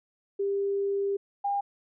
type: tone pair in turn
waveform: sine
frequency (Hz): 397.9 / 804.6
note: G4 / G5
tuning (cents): +26 / +45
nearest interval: octave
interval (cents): 1219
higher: second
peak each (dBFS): -25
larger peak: neither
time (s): 0.39-1.17 / 1.44-1.61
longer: first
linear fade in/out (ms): 10
effects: none